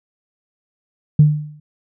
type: tone with exponential decay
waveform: sine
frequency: 150 Hz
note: D3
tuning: 37 cents sharp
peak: -3 dBFS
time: 1.19-1.6 s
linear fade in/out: 5 ms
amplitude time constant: 89 ms
effects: tanh soft clip ceiling 0 dBFS